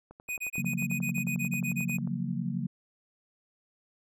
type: click train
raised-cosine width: 1 ms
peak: -34 dBFS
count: 23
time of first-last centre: 0.11-2.074 s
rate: 11.2 Hz
type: tone bursts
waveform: square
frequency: 2489 Hz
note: D#7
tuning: in tune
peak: -32 dBFS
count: 14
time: 0.28-1.977 s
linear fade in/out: 20 ms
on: 98 ms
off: 25 ms
type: chord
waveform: sine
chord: Gb major seventh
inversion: second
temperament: just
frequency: 138.75 / 173.43 / 185 / 231.2 Hz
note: Db3 / F3 / Gb3 / Bb3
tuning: +2 / -12 / 0 / -14 cents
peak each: -35 dBFS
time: 0.58-2.67 s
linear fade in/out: 2 ms
effects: none